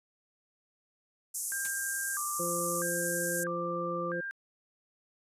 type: band-pass noise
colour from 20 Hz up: white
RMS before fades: -36 dBFS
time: 1.34-3.44 s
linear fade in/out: 10 ms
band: 6200 to 12000 Hz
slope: 48 dB/octave
type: tone with vibrato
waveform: sine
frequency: 1373 Hz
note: F6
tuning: 30 cents flat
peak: -35 dBFS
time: 1.52-4.31 s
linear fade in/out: 0 ms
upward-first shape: square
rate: 0.77 Hz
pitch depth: 260 cents each way
type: noise with exponential decay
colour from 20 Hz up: white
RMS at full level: -37 dBFS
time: 1.65-1.73 s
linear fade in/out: 1 ms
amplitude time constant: 16 ms
type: harmonic tone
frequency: 172.9 Hz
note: F3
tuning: 17 cents flat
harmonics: 1 / 2 / 3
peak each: -39 / -38 / -35 dBFS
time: 2.39-4.21 s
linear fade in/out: 10 ms
effects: resampled to 32000 Hz